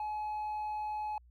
triangle tone with hard clipping, 849 Hz, G#5, 38 cents sharp, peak -33 dBFS, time 0-1.18 s, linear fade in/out 2 ms, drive 1 dB, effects added 60 Hz sine -57 dBFS peak until 1.3 s

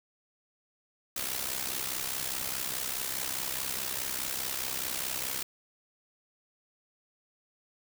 white noise with amplitude modulation, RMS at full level -31 dBFS, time 1.16-5.43 s, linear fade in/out 5 ms, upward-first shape sine, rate 64.8 Hz, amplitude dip 70%, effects none

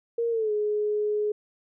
sine tone with pitch glide, 466.2 to 420.2 Hz, A#4 to G#4, 0 to +20 cents, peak -23 dBFS, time 0.18-1.32 s, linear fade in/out 5 ms, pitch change -180 cents, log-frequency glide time 0.3-0.52 s, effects none

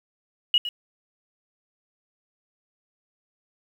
sine tone with echo, 2903 Hz, F#7, 34 cents flat, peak -15 dBFS, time 0.54-0.58 s, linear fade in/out 2 ms, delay 110 ms, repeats 1, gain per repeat -12 dB, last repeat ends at 0.69 s, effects 8-bit

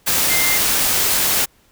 sine tone in noise, 2093 Hz, C7, in tune, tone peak -20 dBFS, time 0.29-0.58 s, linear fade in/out 20 ms, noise white, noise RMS -17 dBFS, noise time 0.06-1.46 s, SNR -6 dB, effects pink hiss -56 dBFS RMS until 1.71 s

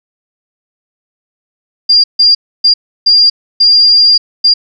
sine tone bursts at uneven times, 4796 Hz, D8, 36 cents sharp, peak -3 dBFS, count 6, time 1.89-2.04 / 2.19-2.35 / 2.64-2.74 / 3.06-3.3 / 3.6-4.18 / 4.44-4.54 s, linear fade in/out 10 ms, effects none

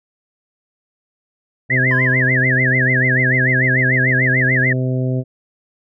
harmonic tone, 128.5 Hz, C3, 31 cents flat, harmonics 1 / 2 / 3 / 4 / 5, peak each -17 / -23 / -27 / -29 / -31 dBFS, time 1.69-5.24 s, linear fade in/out 50 ms
sine tone with vibrato, 1841 Hz, A#6, 22 cents flat, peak -14 dBFS, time 1.7-4.73 s, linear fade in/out 5 ms, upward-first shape sine, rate 6.8 Hz, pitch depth 220 cents each way
triangle tone with exponential decay, 1026 Hz, C6, 34 cents flat, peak -23 dBFS, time 1.91-2.56 s, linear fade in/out 1 ms, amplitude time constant 140 ms
effects none

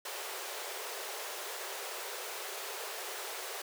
pink high-pass noise, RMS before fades -41 dBFS, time 0.05-3.62 s, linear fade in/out 5 ms, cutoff 370 Hz, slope 96 dB/octave, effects none

